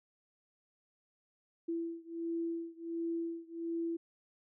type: beating tone pair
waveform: sine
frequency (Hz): 333.3 / 334.7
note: E4 / E4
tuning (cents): +19 / +26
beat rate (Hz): 1.4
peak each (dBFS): -38 / -39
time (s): 1.68-3.97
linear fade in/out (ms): 10
effects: none